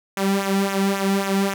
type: tone with flanger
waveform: sawtooth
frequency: 196 Hz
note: G3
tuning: in tune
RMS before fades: -21 dBFS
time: 0.17-1.54 s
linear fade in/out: 2 ms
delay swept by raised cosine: 0.21 to 1.91 ms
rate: 3.7 Hz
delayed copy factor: -0.7
effects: none